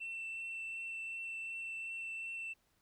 sine tone with vibrato, 2685 Hz, E7, 31 cents sharp, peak -38 dBFS, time 0-2.54 s, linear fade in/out 20 ms, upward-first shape triangle, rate 2.7 Hz, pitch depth 10 cents each way, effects tanh soft clip ceiling -38 dBFS + pink hiss -75 dBFS RMS until 2.81 s

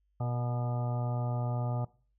harmonic tone with a mistuned harmonic, 121.8 Hz, B2, 24 cents flat, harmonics 1 / 2 / 3 / 4 / 5 / 6 / 7 / 8 / 10, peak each -30 / -43 / -49 / -48 / -42 / -43 / -45 / -55 / -48 dBFS, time 0.2-1.85 s, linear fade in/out 5 ms, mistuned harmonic 4, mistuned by -26 cents, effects noise-tail reverb RT60 0.4 s tail -21 dB re dry + added 50 Hz sine -70 dBFS peak until 2.18 s

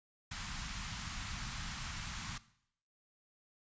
pink band-stop noise, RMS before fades -42 dBFS, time 0.31-2.38 s, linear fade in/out 5 ms, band 210 to 960 Hz, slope 24 dB/octave, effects noise-tail reverb RT60 0.7 s tail -18 dB re dry + resampled to 16000 Hz

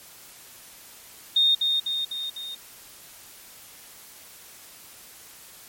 sine tone with echo, 3678 Hz, A#7, 24 cents flat, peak -16 dBFS, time 1.36-1.55 s, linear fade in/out 5 ms, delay 250 ms, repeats 4, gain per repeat -4 dB, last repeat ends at 2.55 s, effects white hiss -47 dBFS RMS until 5.68 s + MP3 64 kbps

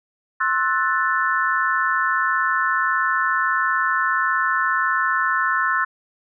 sine chord, F# half-diminished seventh, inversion second, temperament equal with one note detuned, 1063.6 / 1318.5 / 1480 / 1760 Hz, C6 / E6 / F#6 / A6, +28 / 0 / 0 / 0 cents, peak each -23 dBFS, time 0.4-5.85 s, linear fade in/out 10 ms, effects none

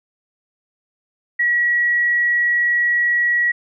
sine tone, 1921 Hz, B6, 48 cents flat, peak -14 dBFS, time 1.39-3.52 s, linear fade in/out 10 ms, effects none

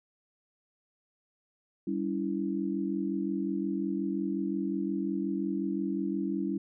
sine chord, C# diminished, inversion second, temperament equal with one note detuned, 196 / 284 / 329.6 Hz, G3 / C#4 / E4, 0 / +42 / 0 cents, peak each -33 dBFS, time 1.87-6.58 s, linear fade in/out 5 ms, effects none

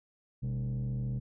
sine tone with frequency modulation, 126.6 Hz, B2, 43 cents sharp, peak -28 dBFS, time 0.42-1.2 s, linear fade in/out 20 ms, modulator 74.3 Hz, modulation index 0.67, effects tanh soft clip ceiling -30 dBFS

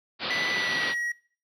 white low-pass noise, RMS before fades -31 dBFS, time 0.19-0.95 s, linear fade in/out 50 ms, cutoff 4700 Hz, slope 96 dB/octave
triangle tone with pitch glide, 1982 to 1906.8 Hz, B6 to A#6, +6 to +39 cents, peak -25 dBFS, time 0.3-1.12 s, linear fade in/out 5 ms, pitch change -67 cents, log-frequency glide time 0.52-0.96 s
effects noise-tail reverb RT60 0.5 s tail -24 dB re dry + high-pass 150 Hz 12 dB/octave

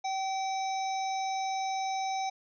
harmonic tone, 768 Hz, G5, 36 cents flat, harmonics 1 / 3 / 5 / 7 / 8, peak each -30 / -42 / -44 / -46 / -45 dBFS, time 0.04-2.3 s, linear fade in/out 10 ms, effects none

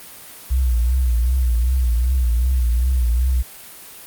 sine tone with vibrato, 61.4 Hz, B1, 9 cents flat, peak -14 dBFS, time 0.5-3.43 s, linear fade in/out 20 ms, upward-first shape triangle, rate 2.6 Hz, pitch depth 120 cents each way, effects white hiss -39 dBFS RMS until 4.06 s + Opus 32 kbps

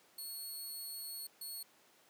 10% pulse tone bursts at uneven times, 4351 Hz, C#8, 33 cents flat, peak -36 dBFS, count 2, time 0.18-1.27 / 1.41-1.63 s, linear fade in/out 5 ms, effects pink hiss -66 dBFS RMS until 2.09 s + high-pass 300 Hz 12 dB/octave

